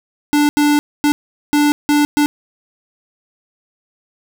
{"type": "tone bursts at uneven times", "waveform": "square", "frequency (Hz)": 293.7, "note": "D4", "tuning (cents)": 0, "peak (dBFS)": -11, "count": 6, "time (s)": [[0.33, 0.49], [0.57, 0.79], [1.04, 1.12], [1.53, 1.72], [1.89, 2.05], [2.17, 2.26]], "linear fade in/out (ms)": 0, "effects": []}